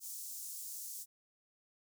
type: high-pass noise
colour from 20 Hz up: pink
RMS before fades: -45 dBFS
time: 0-1.06 s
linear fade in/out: 50 ms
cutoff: 6400 Hz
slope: 24 dB/octave
effects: none